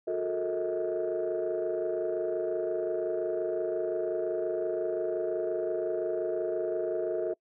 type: tone cluster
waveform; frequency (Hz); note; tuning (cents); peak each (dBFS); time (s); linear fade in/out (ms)
sine; 361.1 / 430.7 / 456.4 / 638; F#4 / A4 / A#4 / D#5; -42 / -37 / -37 / +43; -31 / -35 / -33 / -32; 0.07-7.34; 10
effects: noise-tail reverb RT60 0.1 s tail -25 dB re dry + tanh soft clip ceiling -22 dBFS